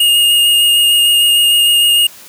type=tone with vibrato; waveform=square; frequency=2847 Hz; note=F7; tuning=33 cents sharp; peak=-8 dBFS; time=0-2.07 s; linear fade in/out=5 ms; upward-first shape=sine; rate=6.6 Hz; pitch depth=11 cents each way; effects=white hiss -37 dBFS RMS until 2.28 s + high-pass 80 Hz 12 dB/octave